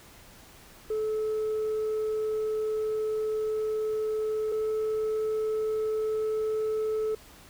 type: tone pair in turn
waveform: sine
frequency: 432.7 / 434.4 Hz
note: A4 / A4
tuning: -29 / -22 cents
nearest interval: unison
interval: 7 cents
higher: second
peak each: -24 / -23 dBFS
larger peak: second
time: 0.9-4.52 / 4.52-7.15 s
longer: first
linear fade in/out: 5 ms
effects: tanh soft clip ceiling -25 dBFS + pink hiss -52 dBFS RMS until 7.49 s